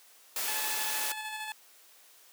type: noise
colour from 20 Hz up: white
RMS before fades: -33 dBFS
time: 0.36-1.12 s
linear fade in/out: 2 ms
type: tone with tremolo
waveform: 15% pulse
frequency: 863 Hz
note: A5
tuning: 34 cents flat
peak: -29 dBFS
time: 0.48-1.52 s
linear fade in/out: 0 ms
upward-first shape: square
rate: 13 Hz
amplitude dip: 30%
effects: white hiss -58 dBFS RMS until 2.32 s + high-pass 400 Hz 12 dB/octave